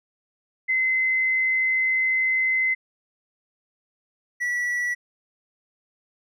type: tone pair in turn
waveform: sine / triangle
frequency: 2053 / 1947.6 Hz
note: C7 / B6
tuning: -33 / -25 cents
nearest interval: minor second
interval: 92 cents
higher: first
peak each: -19 / -21 dBFS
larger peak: first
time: 0.68-2.75 / 4.4-4.95 s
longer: first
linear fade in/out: 20 ms
effects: none